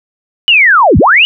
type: linear two-way sweep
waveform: sine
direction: down then up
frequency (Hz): 3000 to 52.6 to 3000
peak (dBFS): -3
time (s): 0.48-1.25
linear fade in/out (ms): 0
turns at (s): 0.98
effects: none